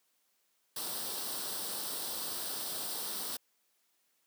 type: noise with comb filter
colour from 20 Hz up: white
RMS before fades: -38 dBFS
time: 0.76-3.37 s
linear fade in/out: 5 ms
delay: 0.22 ms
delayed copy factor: +0.65
effects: white hiss -75 dBFS RMS until 4.26 s + high-pass 200 Hz 12 dB/octave